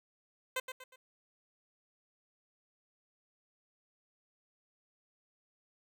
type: tone with echo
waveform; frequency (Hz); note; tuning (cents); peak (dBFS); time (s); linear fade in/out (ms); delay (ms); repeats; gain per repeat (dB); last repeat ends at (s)
10% pulse; 515; C5; -28; -24; 0.56-0.6; 5; 120; 3; -8; 0.96
effects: none